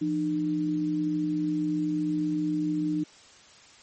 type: tone pair together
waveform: sine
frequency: 170.61 / 304 Hz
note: F3 / D#4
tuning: -40 / -40 cents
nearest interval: minor seventh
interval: 1000 cents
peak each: -32 / -25 dBFS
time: 0.01-3.04 s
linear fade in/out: 10 ms
effects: white hiss -53 dBFS RMS until 3.82 s + MP3 32 kbps